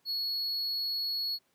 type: tone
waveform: triangle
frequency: 4358 Hz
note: C#8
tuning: 30 cents flat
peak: -29 dBFS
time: 0.05-1.39 s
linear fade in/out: 50 ms
effects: pink hiss -72 dBFS RMS until 1.54 s + high-pass 150 Hz 12 dB/octave